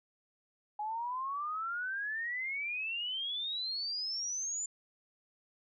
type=exponential sweep; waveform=sine; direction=up; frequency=830 to 7160 Hz; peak=-34 dBFS; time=0.79-4.66 s; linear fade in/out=5 ms; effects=none